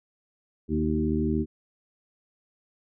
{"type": "harmonic tone with a mistuned harmonic", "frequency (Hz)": 77.2, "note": "D#2", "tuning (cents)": -13, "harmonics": [1, 2, 3, 4, 5], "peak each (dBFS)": [-30, -31, -27, -29, -31], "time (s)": [0.68, 1.46], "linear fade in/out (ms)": 50, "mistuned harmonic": 4, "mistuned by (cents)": 25, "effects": []}